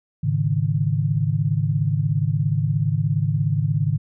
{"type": "chord", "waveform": "sine", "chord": "Ab suspended fourth", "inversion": "none", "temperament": "equal with one note detuned", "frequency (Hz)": [105.89, 138.59, 155.56], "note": ["Ab2", "Db3", "Eb3"], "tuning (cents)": [34, 0, 0], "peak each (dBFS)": [-23, -22, -22], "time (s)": [0.23, 3.98], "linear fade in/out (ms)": 10, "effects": []}